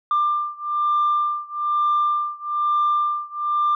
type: beating tone pair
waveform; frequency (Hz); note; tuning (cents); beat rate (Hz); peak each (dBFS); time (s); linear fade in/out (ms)
sine; 1190 / 1191.1; D6 / D6; +22 / +24; 1.1; -20 / -21; 0.11-3.75; 2
effects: tanh soft clip ceiling -13 dBFS